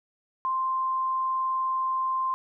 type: tone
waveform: sine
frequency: 1046.5 Hz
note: C6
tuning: in tune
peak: -24 dBFS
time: 0.45-2.34 s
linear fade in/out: 0 ms
effects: none